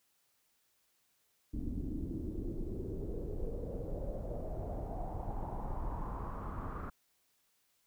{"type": "noise with low-pass filter sweep", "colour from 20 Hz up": "brown", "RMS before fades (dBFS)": -39, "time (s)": [1.53, 6.9], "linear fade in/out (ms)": 10, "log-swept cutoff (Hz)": [260, 1300], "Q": 4.4, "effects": ["white hiss -75 dBFS RMS until 7.86 s"]}